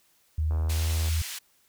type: tone with pitch glide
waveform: sine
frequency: 77.78 to 80.43 Hz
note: D#2 to E2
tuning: 0 to -42 cents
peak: -23 dBFS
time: 0.38-1.22 s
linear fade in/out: 5 ms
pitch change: +58 cents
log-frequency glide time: 0.56-0.82 s
type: click train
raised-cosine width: 1 ms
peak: -28 dBFS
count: 47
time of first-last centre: 0.51-1.084 s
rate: 80.1 Hz
type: band-pass noise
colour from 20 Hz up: pink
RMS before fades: -37 dBFS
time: 0.69-1.39 s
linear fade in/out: 10 ms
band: 2400 to 16000 Hz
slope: 12 dB/octave
effects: white hiss -65 dBFS RMS until 1.68 s